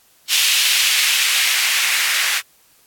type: noise with band-pass filter sweep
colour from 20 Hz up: blue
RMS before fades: -17 dBFS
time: 0.28-2.42 s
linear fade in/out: 50 ms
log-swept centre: 3000 to 1900 Hz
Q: 1.8
effects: white hiss -54 dBFS RMS until 2.86 s + AAC 64 kbps